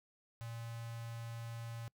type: tone with notch filter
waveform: square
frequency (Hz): 115.9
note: A#2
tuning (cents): -10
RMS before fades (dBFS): -45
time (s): 0.41-1.88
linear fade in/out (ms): 0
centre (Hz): 340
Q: 1.2
effects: noise-tail reverb RT60 0.1 s tail -26 dB re dry